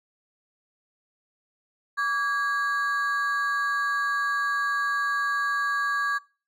triangle ring-modulated tone, 1396.9 Hz, F6, in tune, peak -18 dBFS, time 1.97-6.19 s, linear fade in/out 20 ms, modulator 247 Hz, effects noise-tail reverb RT60 0.4 s tail -25 dB re dry

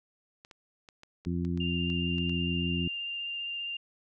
clicks, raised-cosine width 0.2 ms, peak -32 dBFS, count 10, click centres 0.449 / 0.512 / 0.888 / 1.034 / 1.25 / 1.45 / 1.575 / 1.901 / 2.183 / 2.295 s
harmonic tone, 86.7 Hz, F2, 12 cents flat, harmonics 1 / 2 / 3 / 4, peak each -34 / -31 / -35 / -39 dBFS, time 1.26-2.88 s, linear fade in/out 5 ms
sine tone with vibrato, 2794 Hz, F7, in tune, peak -33 dBFS, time 1.6-3.77 s, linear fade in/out 5 ms, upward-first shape sine, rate 15 Hz, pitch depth 11 cents each way
effects none

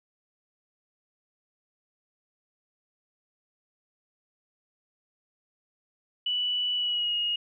sine tone with pitch glide, 2960 to 2872 Hz, F#7 to F7, 0 to +48 cents, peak -25 dBFS, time 6.26-7.36 s, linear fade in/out 5 ms, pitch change -52 cents, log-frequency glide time 6.75-7.15 s, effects none

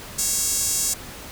sawtooth tone with high-pass filter, 550 Hz, C#5, 14 cents flat, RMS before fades -23 dBFS, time 0.18-0.94 s, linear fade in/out 10 ms, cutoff 7100 Hz, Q 2.5, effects pink hiss -38 dBFS RMS until 1.31 s

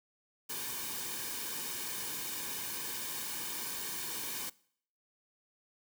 white noise with comb filter, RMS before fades -39 dBFS, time 0.49-4.5 s, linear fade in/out 10 ms, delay 1.5 ms, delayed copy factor -0.65, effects noise-tail reverb RT60 0.6 s tail -22 dB re dry

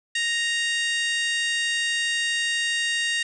harmonic tone, 932.3 Hz, A#5, in tune, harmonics 2 / 3 / 4 / 5 / 6 / 7 / 8 / 9 / 10, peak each -25 / -28 / -30 / -36 / -39 / -39 / -37 / -39 / -43 dBFS, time 0.15-3.23 s, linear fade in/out 5 ms, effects none

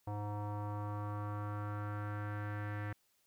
square tone with low-pass filter sweep, 103.83 Hz, G#2, in tune, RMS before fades -40 dBFS, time 0.07-2.93 s, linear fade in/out 5 ms, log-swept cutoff 870 to 1800 Hz, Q 3.6, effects white hiss -75 dBFS RMS until 3.26 s

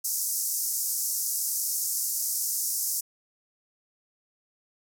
white band-pass noise, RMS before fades -29 dBFS, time 0.04-3.01 s, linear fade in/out 10 ms, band 5300 to 15000 Hz, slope 48 dB/octave, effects none

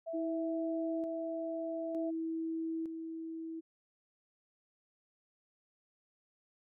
sine tone, 659.3 Hz, E5, in tune, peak -37 dBFS, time 0.06-2.11 s, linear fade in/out 20 ms
sine tone with tremolo, 325.2 Hz, E4, 23 cents flat, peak -34 dBFS, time 0.13-3.61 s, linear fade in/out 20 ms, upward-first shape square, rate 0.55 Hz, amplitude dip 45%
effects none

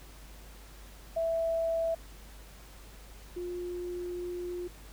sine tone pair in turn, 659.3 / 354.4 Hz, E5 / F4, 0 / +25 cents, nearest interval major seventh, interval 1075 cents, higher first, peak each -27 / -34 dBFS, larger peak first, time 1.16-1.95 / 3.36-4.68 s, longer second, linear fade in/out 10 ms, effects added 50 Hz sine -49 dBFS peak until 4.92 s + pink hiss -54 dBFS RMS until 4.92 s

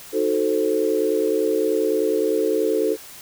sine chord, D# diminished seventh, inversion none, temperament equal, 311.1 / 370 / 440 / 523.3 Hz, D#4 / F#4 / A4 / C5, 0 / 0 / 0 / 0 cents, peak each -25 / -25 / -20 / -26 dBFS, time 0.12-2.97 s, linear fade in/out 50 ms, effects white hiss -41 dBFS RMS until 3.21 s

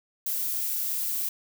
violet noise, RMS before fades -29 dBFS, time 0.26-1.29 s, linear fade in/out 5 ms, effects none

